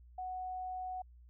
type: tone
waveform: sine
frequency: 740 Hz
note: F#5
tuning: in tune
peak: -38 dBFS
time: 0.18-1.02 s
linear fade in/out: 5 ms
effects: added 60 Hz sine -55 dBFS peak until 1.29 s